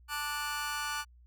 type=chord; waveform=sawtooth; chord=D major; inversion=second; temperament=just; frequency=881 / 1174.7 / 1468.3 Hz; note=A5 / D6 / F#6; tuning=+2 / 0 / -14 cents; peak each=-36 / -34 / -33 dBFS; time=0.08-1.05 s; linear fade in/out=50 ms; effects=added 60 Hz sine -55 dBFS peak until 1.26 s